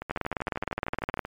two click trains, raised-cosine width 0.5 ms, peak -12 / -19 dBFS, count 22 / 17, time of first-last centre 0.11-1.192 / 0.02-1.251 s, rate 19.4 / 13 Hz, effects MP3 96 kbps

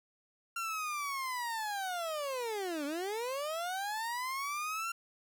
30% pulse linear two-way sweep, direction down then up, 1378 to 277.2 to 1378 Hz, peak -32 dBFS, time 0.56-4.92 s, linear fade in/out 5 ms, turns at 2.85 s, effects none

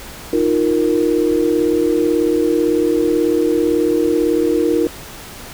sine chord, Eb suspended second, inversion none, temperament equal, 311.1 / 349.2 / 466.2 Hz, Eb4 / F4 / Bb4, 0 / 0 / 0 cents, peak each -17 dBFS, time 0.33-4.87 s, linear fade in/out 2 ms, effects pink hiss -34 dBFS RMS until 5.53 s

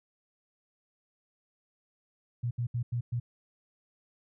sine tone bursts at uneven times, 120 Hz, B2, 49 cents flat, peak -28 dBFS, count 5, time 2.43-2.51 / 2.58-2.67 / 2.74-2.83 / 2.92-3.01 / 3.12-3.2 s, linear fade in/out 10 ms, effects none

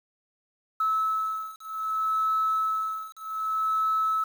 sine beating tone pair, 1300 / 1300.64 Hz, E6 / E6, -24 / -24 cents, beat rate 0.64 Hz, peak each -27 dBFS, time 0.8-4.24 s, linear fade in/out 5 ms, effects tanh soft clip ceiling -17 dBFS + 8-bit

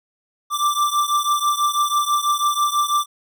square beating tone pair, 1174.7 / 1180.8 Hz, D6 / D6, 0 / +9 cents, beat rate 6.1 Hz, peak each -20 / -22 dBFS, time 0.5-3.06 s, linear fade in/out 50 ms, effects none

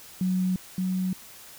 sine tone pair in turn, 184.7 / 185.61 Hz, F#3 / F#3, -3 / +6 cents, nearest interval unison, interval 9 cents, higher second, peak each -22 / -24 dBFS, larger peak first, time 0.21-0.56 / 0.78-1.13 s, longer neither, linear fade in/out 2 ms, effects white hiss -47 dBFS RMS until 1.58 s

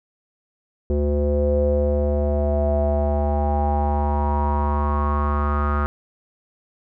square tone with low-pass filter sweep, 73.1 Hz, D2, 7 cents flat, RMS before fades -20 dBFS, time 0.9-5.86 s, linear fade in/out 0 ms, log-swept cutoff 440 to 1300 Hz, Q 7.8, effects none

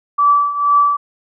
sine tone with tremolo, 1156 Hz, D6, 28 cents flat, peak -7 dBFS, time 0.18-0.97 s, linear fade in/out 10 ms, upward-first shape triangle, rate 2.1 Hz, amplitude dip 80%, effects none

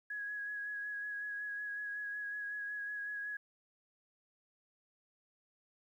sine tone with vibrato, 1668 Hz, G#6, 7 cents sharp, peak -38 dBFS, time 0.1-3.37 s, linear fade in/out 5 ms, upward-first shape sine, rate 5.4 Hz, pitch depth 20 cents each way, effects 12-bit

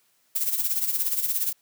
violet noise with tremolo, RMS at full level -23 dBFS, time 0.35-1.53 s, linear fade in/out 10 ms, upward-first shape sine, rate 17 Hz, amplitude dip 65%, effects white hiss -66 dBFS RMS until 1.61 s + high-pass 100 Hz 12 dB/octave

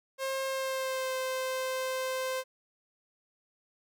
sawtooth tone with pitch glide, 534 to 519.4 Hz, C5 to C5, +35 to -13 cents, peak -27 dBFS, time 0.18-2.44 s, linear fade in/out 50 ms, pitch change -48 cents, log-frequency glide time 0.46-1.16 s, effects none

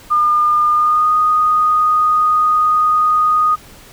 sine tone with pitch glide, 1209 to 1238.7 Hz, D6 to D#6, +50 to -8 cents, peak -10 dBFS, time 0.1-3.56 s, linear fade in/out 20 ms, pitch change +42 cents, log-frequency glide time 0.7-1.13 s, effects pink hiss -41 dBFS RMS until 3.92 s

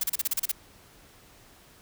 blue noise bursts, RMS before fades -26 dBFS, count 9, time 0.01-0.516 s, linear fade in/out 5 ms, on 26 ms, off 34 ms, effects pink hiss -55 dBFS RMS until 1.81 s

